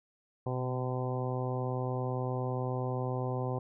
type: harmonic tone with a mistuned harmonic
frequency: 127.5 Hz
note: C3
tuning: 44 cents flat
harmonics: 1 / 2 / 3 / 4 / 5 / 6 / 7 / 8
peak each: -33 / -41 / -39 / -39 / -44 / -42 / -45 / -45 dBFS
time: 0.46-3.59 s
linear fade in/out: 5 ms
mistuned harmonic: 1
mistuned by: -31 cents
effects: none